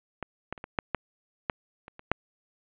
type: clicks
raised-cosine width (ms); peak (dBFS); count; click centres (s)
0.5; -18 / -17 / -28 / -22 / -10 / -11 / -11 / -29 / -29 / -7; 10; 0.227 / 0.526 / 0.578 / 0.641 / 0.788 / 0.947 / 1.498 / 1.881 / 1.994 / 2.116
effects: resampled to 8000 Hz + 8-bit